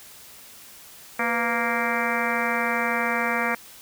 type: harmonic tone with a mistuned harmonic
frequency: 233.1 Hz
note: A#3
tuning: in tune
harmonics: 1 / 2 / 3 / 4 / 5 / 6 / 7 / 8 / 9 / 10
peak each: -31 / -31 / -31 / -31 / -31 / -31 / -31 / -31 / -31 / -31 dBFS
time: 1.19-3.55 s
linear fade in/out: 5 ms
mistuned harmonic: 2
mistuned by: +100 cents
effects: white hiss -46 dBFS RMS until 3.81 s